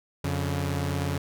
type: tone pair together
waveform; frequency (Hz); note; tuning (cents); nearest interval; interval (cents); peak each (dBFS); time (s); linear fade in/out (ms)
sawtooth; 89.1 / 141.66; F2 / C#3; +35 / +38; minor sixth; 803; -25; 0.24-1.18; 5
effects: none